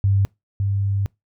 sine tone pair in turn, 98.6 / 99.23 Hz, G2 / G2, +11 / +22 cents, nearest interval unison, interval 11 cents, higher second, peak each -14 / -18 dBFS, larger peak first, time 0.04-0.25 / 0.6-1.06 s, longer second, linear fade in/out 0 ms, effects noise-tail reverb RT60 0.2 s tail -25 dB re dry

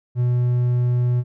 triangle tone, 122.8 Hz, B2, 9 cents flat, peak -14 dBFS, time 0.15-1.24 s, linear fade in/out 50 ms, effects none

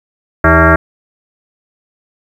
sine tone with frequency modulation, 650 Hz, E5, 24 cents flat, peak -4 dBFS, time 0.44-0.76 s, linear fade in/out 5 ms, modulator 243 Hz, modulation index 4.3, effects 7-bit

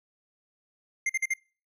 square tone bursts, 2100 Hz, C7, 6 cents sharp, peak -25 dBFS, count 4, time 1.06-1.338 s, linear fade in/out 5 ms, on 35 ms, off 46 ms, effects noise-tail reverb RT60 0.4 s tail -26 dB re dry + low-pass 10000 Hz 12 dB/octave

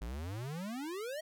square exponential sweep, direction up, 52 to 646 Hz, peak -39 dBFS, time 0.01-1.21 s, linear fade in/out 10 ms, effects none

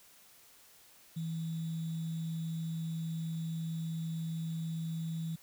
sine tone with sample-and-hold, 163.2 Hz, E3, 17 cents flat, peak -34 dBFS, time 1.16-5.36 s, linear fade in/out 10 ms, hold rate 3675 Hz, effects white hiss -60 dBFS RMS until 5.42 s

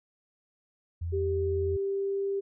sine tone, 84.8 Hz, E2, 50 cents sharp, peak -30 dBFS, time 1.01-1.77 s, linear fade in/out 10 ms
sine tone with pitch glide, 392 to 395.2 Hz, G4 to G4, 0 to +14 cents, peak -27 dBFS, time 1.12-2.41 s, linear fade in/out 20 ms, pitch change +14 cents, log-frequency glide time 1.53-2.26 s
effects none

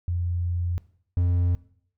sine / triangle tone pair in turn, 87.31 / 88.27 Hz, F2 / F2, 0 / +19 cents, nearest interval unison, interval 19 cents, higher second, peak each -23 / -17 dBFS, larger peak second, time 0.08-0.78 / 1.17-1.55 s, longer first, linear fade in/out 0 ms, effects noise-tail reverb RT60 0.6 s tail -19 dB re dry

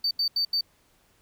triangle tone bursts at uneven times, 4586 Hz, D8, 42 cents flat, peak -20 dBFS, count 4, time 0.04-0.11 / 0.19-0.28 / 0.36-0.45 / 0.53-0.61 s, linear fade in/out 5 ms, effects tanh soft clip ceiling -18 dBFS + pink hiss -64 dBFS RMS until 1.21 s

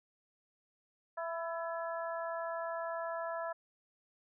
harmonic tone with a mistuned harmonic, 332.3 Hz, E4, 14 cents sharp, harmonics 2 / 3 / 4 / 5, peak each -38 / -42 / -44 / -46 dBFS, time 1.17-3.53 s, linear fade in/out 10 ms, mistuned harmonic 5, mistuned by +38 cents, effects none

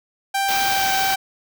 sawtooth tone with pitch glide, 786 to 775.6 Hz, G5 to G5, +4 to -19 cents, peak -15 dBFS, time 0.34-1.16 s, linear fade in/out 10 ms, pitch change -23 cents, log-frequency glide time 0.66-0.88 s
white band-stop noise, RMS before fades -25 dBFS, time 0.48-1.15 s, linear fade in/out 10 ms, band 6500 to 14000 Hz, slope 96 dB/octave
effects none

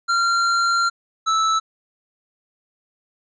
square tone pair in turn, 1379 / 1312.4 Hz, F6 / E6, -22 / -8 cents, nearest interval minor second, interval 86 cents, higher first, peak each -17 dBFS, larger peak neither, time 0.08-0.9 / 1.26-1.6 s, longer first, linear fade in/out 20 ms, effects resampled to 16000 Hz

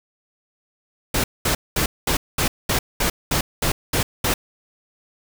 pink noise bursts, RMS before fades -20 dBFS, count 11, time 1.14-4.34 s, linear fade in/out 5 ms, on 100 ms, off 210 ms, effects none

